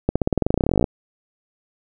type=accelerating click train; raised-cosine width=2 ms; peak=-4 dBFS; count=23; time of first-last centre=0.09-0.842 s; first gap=66 ms; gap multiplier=0.93; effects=none